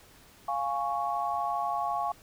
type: chord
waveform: sine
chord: Db major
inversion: first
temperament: equal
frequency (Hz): 698.5 / 830.6 / 1108.7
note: F5 / Ab5 / Db6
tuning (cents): 0 / 0 / 0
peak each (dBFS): -32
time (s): 0.48-2.12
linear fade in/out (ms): 5
effects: pink hiss -56 dBFS RMS until 2.22 s